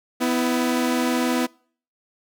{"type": "tone pair together", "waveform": "sawtooth", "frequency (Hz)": [249.5, 328.3], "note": ["B3", "E4"], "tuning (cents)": [18, -7], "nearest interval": "perfect fourth", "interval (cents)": 475, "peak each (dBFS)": [-17, -21], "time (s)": [0.2, 1.47], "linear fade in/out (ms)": 20, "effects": ["noise-tail reverb RT60 0.5 s tail -26 dB re dry"]}